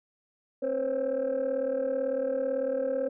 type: tone cluster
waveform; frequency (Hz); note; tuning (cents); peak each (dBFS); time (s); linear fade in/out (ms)
sine; 265.7 / 505 / 543; C4 / B4 / C#5; +27 / +39 / -36; -34 / -29 / -27; 0.62-3.09; 10
effects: tanh soft clip ceiling -22 dBFS